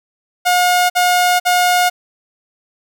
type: tone bursts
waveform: sawtooth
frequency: 718 Hz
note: F5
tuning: 48 cents sharp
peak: -7 dBFS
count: 3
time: 0.45-1.9 s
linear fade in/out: 20 ms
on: 450 ms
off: 50 ms
effects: none